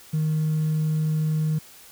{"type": "tone with hard clipping", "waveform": "triangle", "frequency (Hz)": 155.56, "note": "D#3", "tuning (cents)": 0, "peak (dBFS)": -20, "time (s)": [0.13, 1.59], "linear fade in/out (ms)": 10, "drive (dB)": 2, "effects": ["white hiss -48 dBFS RMS until 1.91 s"]}